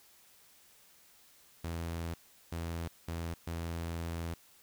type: tone bursts at uneven times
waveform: sawtooth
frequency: 83.7 Hz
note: E2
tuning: 27 cents sharp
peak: -32 dBFS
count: 4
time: 1.64-2.14 / 2.52-2.88 / 3.08-3.34 / 3.47-4.34 s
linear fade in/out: 5 ms
effects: white hiss -62 dBFS RMS until 4.62 s